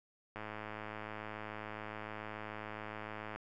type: click train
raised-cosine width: 0.5 ms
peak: -28 dBFS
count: 322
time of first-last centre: 0.36-3.36 s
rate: 107 Hz
effects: none